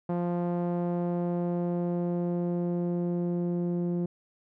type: tone with low-pass filter sweep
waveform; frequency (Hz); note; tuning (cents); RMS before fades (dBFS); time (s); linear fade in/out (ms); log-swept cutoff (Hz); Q
sawtooth; 174.61; F3; 0; -29; 0.09-4.06; 5; 790 to 350; 1.2
effects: none